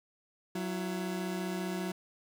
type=tone pair together; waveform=30% pulse; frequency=185 / 335 Hz; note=F#3 / E4; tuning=0 / +28 cents; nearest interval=minor seventh; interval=1028 cents; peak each=-32 / -36 dBFS; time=0.55-1.92 s; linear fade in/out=5 ms; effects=none